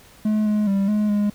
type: tone with pitch steps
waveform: triangle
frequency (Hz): 213.9 / 211 / 196.8 / 210.7 / 206.4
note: A3 / G#3 / G3 / G#3 / G#3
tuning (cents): -49 / +28 / +7 / +25 / -10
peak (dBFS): -15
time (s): 0.25-1.3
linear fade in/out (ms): 5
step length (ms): 210
effects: pink hiss -49 dBFS RMS until 1.34 s